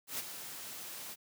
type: noise with ADSR envelope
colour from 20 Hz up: white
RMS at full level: -36 dBFS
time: 0.07-1.16 s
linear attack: 120 ms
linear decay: 24 ms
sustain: -9 dB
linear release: 34 ms
effects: high-pass 100 Hz 12 dB/octave